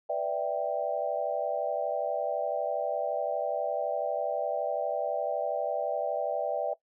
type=chord; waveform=sine; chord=E minor seventh; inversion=second; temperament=equal; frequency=493.9 / 587.3 / 659.3 / 784 Hz; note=B4 / D5 / E5 / G5; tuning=0 / 0 / 0 / 0 cents; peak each=-36 / -31 / -32 / -34 dBFS; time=0.09-6.74 s; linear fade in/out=10 ms; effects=noise-tail reverb RT60 0.1 s tail -19 dB re dry